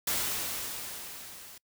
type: noise with level ramp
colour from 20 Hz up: white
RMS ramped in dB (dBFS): -29 to -49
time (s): 0.07-1.58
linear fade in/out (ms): 5
effects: noise-tail reverb RT60 0.1 s tail -25 dB re dry